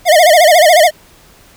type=tone with vibrato; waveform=square; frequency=659.3 Hz; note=E5; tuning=in tune; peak=-5 dBFS; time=0.05-0.91 s; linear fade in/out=50 ms; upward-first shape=sine; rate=14 Hz; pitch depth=170 cents each way; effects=pink hiss -44 dBFS RMS until 1.56 s